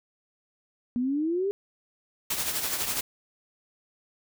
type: exponential sweep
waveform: sine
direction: up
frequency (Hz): 237.3 to 410.6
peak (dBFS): -24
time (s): 0.96-1.51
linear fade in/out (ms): 0
type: noise with tremolo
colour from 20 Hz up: white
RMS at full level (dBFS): -27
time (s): 2.3-3.01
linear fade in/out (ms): 5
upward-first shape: triangle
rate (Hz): 12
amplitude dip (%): 60
effects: none